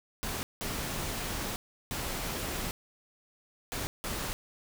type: noise bursts at uneven times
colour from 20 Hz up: pink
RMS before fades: -35 dBFS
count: 5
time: 0.23-0.43 / 0.61-1.56 / 1.91-2.71 / 3.72-3.87 / 4.04-4.33 s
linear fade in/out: 0 ms
effects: none

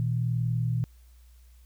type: tone pair together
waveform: sine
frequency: 119.7 / 160.61 Hz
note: A#2 / E3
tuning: +46 / -45 cents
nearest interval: perfect fourth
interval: 509 cents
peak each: -25 / -31 dBFS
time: 0-0.84 s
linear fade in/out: 0 ms
effects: added 60 Hz sine -51 dBFS peak until 1.65 s + white hiss -66 dBFS RMS until 1.65 s

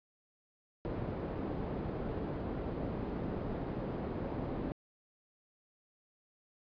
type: low-pass noise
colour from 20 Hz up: white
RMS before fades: -38 dBFS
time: 0.85-4.72 s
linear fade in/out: 0 ms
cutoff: 410 Hz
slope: 12 dB/octave
effects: resampled to 11025 Hz

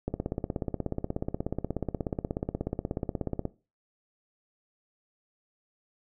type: click train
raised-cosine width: 2 ms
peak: -16 dBFS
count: 57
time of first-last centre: 0.08-3.453 s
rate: 16.6 Hz
effects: noise-tail reverb RT60 0.3 s tail -18 dB re dry

